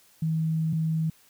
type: tone pair in turn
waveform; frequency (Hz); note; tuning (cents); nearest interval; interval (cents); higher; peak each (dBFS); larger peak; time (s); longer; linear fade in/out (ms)
sine; 160 / 160; D#3 / D#3; +49 / +49; unison; 0; neither; -23 / -23; neither; 0.22-0.73 / 0.73-1.1; first; 5
effects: white hiss -59 dBFS RMS until 1.29 s